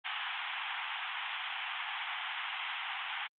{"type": "band-pass noise", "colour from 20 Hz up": "white", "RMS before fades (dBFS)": -38, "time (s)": [0.04, 3.28], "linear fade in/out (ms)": 20, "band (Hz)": [740, 3400], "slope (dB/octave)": 96, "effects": ["Opus 48 kbps"]}